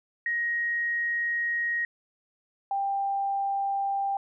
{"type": "tone pair in turn", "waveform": "sine", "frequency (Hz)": [1882, 791.3], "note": ["A#6", "G5"], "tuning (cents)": [16, 16], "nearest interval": "octave + minor third", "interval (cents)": 1500, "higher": "first", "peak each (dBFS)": -25, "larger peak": "neither", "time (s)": [[0.26, 1.85], [2.71, 4.17]], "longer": "first", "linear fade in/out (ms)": 2, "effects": []}